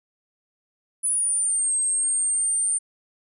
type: linear two-way sweep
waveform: sine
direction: down then up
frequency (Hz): 10000 to 8372 to 8970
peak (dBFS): -20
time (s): 1.03-2.79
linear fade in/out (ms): 20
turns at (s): 1.75
effects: none